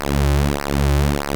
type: tone with flanger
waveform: sawtooth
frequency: 71 Hz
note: C#2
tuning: 42 cents sharp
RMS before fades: -18 dBFS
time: 0-1.35 s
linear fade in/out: 0 ms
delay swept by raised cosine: 0.28 to 4.38 ms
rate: 1.6 Hz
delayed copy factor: -1
effects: none